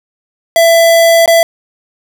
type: tone with dropouts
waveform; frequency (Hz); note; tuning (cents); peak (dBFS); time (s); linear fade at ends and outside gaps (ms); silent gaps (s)
square; 667; E5; +20; -5; 0.56-1.43; 1; 1.259-1.277
effects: none